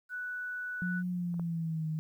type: tone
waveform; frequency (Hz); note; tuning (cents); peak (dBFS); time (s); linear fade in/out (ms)
sine; 1482; F#6; +2; -35; 0.09-1.03; 50
type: tone with pitch glide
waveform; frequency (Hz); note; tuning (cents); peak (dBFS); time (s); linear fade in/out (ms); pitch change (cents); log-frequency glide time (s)
sine; 180 to 156.7; F#3 to D#3; -47 to +13; -31; 0.82-1.99; 0; -240; 1.1-1.88
type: clicks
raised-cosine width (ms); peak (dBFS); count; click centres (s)
1; -41 / -31; 2; 1.342 / 1.396
effects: 11-bit